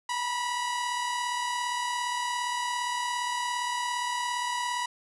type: tone pair together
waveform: sawtooth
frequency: 941 / 978.4 Hz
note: A#5 / B5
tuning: +16 / -16 cents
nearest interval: minor second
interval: 68 cents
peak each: -34 / -25 dBFS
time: 0.09-4.86 s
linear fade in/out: 5 ms
effects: resampled to 24000 Hz + 9-bit